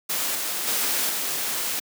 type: noise with level steps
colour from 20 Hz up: white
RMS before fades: -26 / -28 / -24 / -27 dBFS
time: 0.09-1.8 s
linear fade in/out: 10 ms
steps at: 0.35 / 0.67 / 1.09 s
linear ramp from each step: 5 ms
effects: high-pass 200 Hz 12 dB/octave